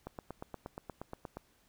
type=click train; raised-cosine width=1 ms; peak=-27 dBFS; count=12; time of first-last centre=0.07-1.37 s; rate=8.46 Hz; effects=pink hiss -69 dBFS RMS until 1.68 s